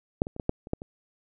clicks, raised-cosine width 2 ms, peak -8 / -23 / -27 / -19 / -10 / -28 / -13 / -25 dBFS, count 8, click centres 0.219 / 0.269 / 0.364 / 0.398 / 0.494 / 0.671 / 0.734 / 0.819 s, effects none

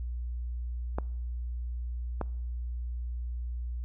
clicks, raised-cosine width 1 ms, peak -17 dBFS, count 2, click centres 0.985 / 2.213 s, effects noise-tail reverb RT60 0.8 s tail -24 dB re dry + added 60 Hz sine -32 dBFS peak until 3.84 s

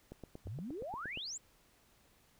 click train, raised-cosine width 2 ms, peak -33 dBFS, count 10, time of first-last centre 0.12-1.174 s, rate 8.54 Hz
sine exponential sweep, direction up, 78.9 to 7902 Hz, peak -40 dBFS, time 0.45-1.38 s, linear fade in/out 10 ms
effects pink hiss -68 dBFS RMS until 2.39 s

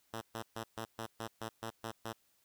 5% pulse tone bursts, 112.8 Hz, A2, 44 cents sharp, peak -28 dBFS, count 10, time 0.13-2.13 s, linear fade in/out 10 ms, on 83 ms, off 130 ms, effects white hiss -73 dBFS RMS until 2.44 s

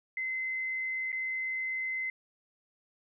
sine tone with dropouts, 2056 Hz, C7, 31 cents flat, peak -31 dBFS, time 0.17-2.1 s, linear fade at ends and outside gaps 2 ms, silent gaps 1.119-1.127 s, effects none

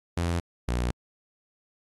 sawtooth tone pair in turn, 85.6 / 60.34 Hz, F2 / B1, -34 / -40 cents, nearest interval tritone, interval 606 cents, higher first, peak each -21 dBFS, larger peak neither, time 0.17-0.4 / 0.68-0.91 s, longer neither, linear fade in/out 5 ms, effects AAC 32 kbps

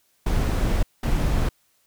brown noise bursts at uneven times, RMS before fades -21 dBFS, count 2, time 0.26-0.83 / 1.03-1.49 s, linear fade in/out 5 ms, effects white hiss -65 dBFS RMS until 1.86 s

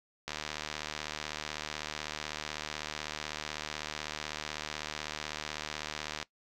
click train, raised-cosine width 0.2 ms, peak -18 dBFS, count 453, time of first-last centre 0.28-6.227 s, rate 76 Hz, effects noise-tail reverb RT60 0.1 s tail -19 dB re dry

